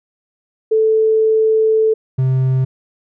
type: tone pair in turn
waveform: sine / triangle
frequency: 439.4 / 130.63 Hz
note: A4 / C3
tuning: -2 / -2 cents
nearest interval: octave + major sixth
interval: 2100 cents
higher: first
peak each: -10 dBFS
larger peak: neither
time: 0.71-1.94 / 2.18-2.65 s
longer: first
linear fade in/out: 10 ms
effects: none